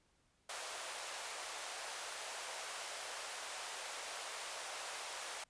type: high-pass noise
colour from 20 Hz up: pink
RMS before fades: -45 dBFS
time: 0.49-5.44 s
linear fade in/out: 5 ms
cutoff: 560 Hz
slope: 24 dB/octave
effects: pink hiss -75 dBFS RMS until 5.49 s + resampled to 22050 Hz